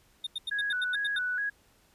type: tone bursts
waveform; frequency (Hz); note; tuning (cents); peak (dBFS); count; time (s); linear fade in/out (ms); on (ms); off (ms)
triangle; 3653; A#7; -36; -29; 9; 0.24-1.188; 5; 28; 87
type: tone with vibrato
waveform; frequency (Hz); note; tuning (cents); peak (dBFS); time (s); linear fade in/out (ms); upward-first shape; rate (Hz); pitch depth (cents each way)
sine; 1568; G6; 0; -28; 0.51-1.5; 10; square; 2.3; 97
effects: pink hiss -64 dBFS RMS until 1.94 s + resampled to 32000 Hz